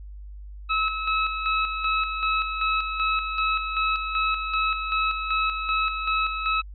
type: tone with tremolo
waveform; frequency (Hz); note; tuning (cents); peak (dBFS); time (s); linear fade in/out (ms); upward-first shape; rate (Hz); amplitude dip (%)
25% pulse; 1293; E6; -34; -17; 0.69-6.62; 20; square; 2.6; 50
effects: added 50 Hz sine -37 dBFS peak until 6.74 s + resampled to 11025 Hz